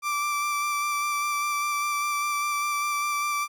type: tone with vibrato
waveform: 30% pulse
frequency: 1172 Hz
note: D6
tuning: 4 cents flat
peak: -22 dBFS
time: 0.02-3.48 s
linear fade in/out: 50 ms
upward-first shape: square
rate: 5 Hz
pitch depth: 11 cents each way
effects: none